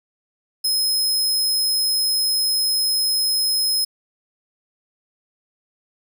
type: tone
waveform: sawtooth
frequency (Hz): 5130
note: E8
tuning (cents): -48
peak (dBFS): -15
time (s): 0.64-3.85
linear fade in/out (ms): 10
effects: none